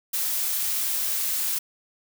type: noise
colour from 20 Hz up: blue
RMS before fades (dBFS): -26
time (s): 0.13-1.59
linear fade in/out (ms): 10
effects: none